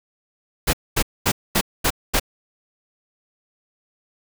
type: noise bursts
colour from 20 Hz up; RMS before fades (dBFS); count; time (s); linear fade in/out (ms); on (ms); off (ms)
pink; -18; 6; 0.67-2.198; 10; 63; 230
effects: none